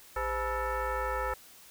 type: tone with frequency modulation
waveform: sine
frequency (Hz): 400.9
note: G4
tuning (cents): +39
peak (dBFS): -29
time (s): 0.16-1.34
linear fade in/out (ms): 5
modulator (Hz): 457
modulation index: 2.9
effects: white hiss -54 dBFS RMS until 1.7 s

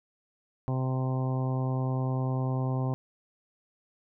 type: harmonic tone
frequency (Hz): 130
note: C3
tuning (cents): -11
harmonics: 1 / 2 / 3 / 4 / 5 / 6 / 7 / 8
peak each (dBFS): -27 / -35 / -40 / -41 / -42 / -42 / -44 / -44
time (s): 0.68-2.94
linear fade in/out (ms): 0
effects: none

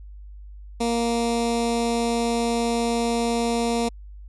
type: tone with notch filter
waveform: 15% pulse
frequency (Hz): 233.8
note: A#3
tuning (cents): +5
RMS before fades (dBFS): -23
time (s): 0.8-3.89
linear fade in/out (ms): 10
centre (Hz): 1600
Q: 0.8
effects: added 50 Hz sine -38 dBFS peak until 4.28 s + resampled to 24000 Hz

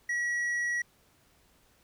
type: tone with tanh clipping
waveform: triangle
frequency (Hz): 1922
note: B6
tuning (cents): -48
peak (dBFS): -29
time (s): 0.09-0.82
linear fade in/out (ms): 5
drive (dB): 10
effects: pink hiss -65 dBFS RMS until 1.83 s

